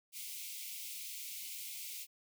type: high-pass noise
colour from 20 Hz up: white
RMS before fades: -45 dBFS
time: 0.12-2.07 s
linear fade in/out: 50 ms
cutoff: 2100 Hz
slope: 96 dB/octave
effects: none